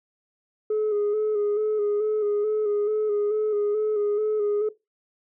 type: tone with vibrato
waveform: sine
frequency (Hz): 421.1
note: G#4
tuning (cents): +24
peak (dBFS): -19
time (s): 0.7-4.69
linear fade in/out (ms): 5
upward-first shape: square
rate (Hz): 2.3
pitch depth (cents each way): 31
effects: noise-tail reverb RT60 0.2 s tail -18 dB re dry + tanh soft clip ceiling -19 dBFS